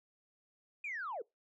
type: linear sweep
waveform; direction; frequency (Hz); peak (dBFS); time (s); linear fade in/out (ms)
sine; down; 2489 to 395.1; -37; 0.84-1.22; 5
effects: noise-tail reverb RT60 0.2 s tail -24 dB re dry + tanh soft clip ceiling -33 dBFS